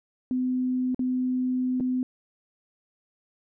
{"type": "tone with dropouts", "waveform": "sine", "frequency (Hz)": 254, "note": "B3", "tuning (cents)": 49, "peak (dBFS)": -23, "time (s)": [0.31, 2.03], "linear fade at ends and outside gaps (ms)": 1, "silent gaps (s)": [[0.946, 0.993], [1.8, 1.806]], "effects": []}